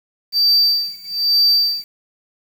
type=tone with tremolo; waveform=triangle; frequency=4651 Hz; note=D8; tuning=18 cents flat; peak=-9 dBFS; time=0.32-1.85 s; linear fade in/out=50 ms; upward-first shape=sine; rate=1.1 Hz; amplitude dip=95%; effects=7-bit